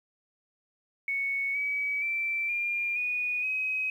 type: tone with pitch steps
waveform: sine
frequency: 2217 / 2277 / 2338 / 2401 / 2466 / 2532 Hz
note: C#7 / C#7 / D7 / D7 / D#7 / D#7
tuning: 0 / +46 / -8 / +38 / -16 / +30 cents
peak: -27 dBFS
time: 1.08-3.9 s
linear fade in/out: 2 ms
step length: 470 ms
effects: 10-bit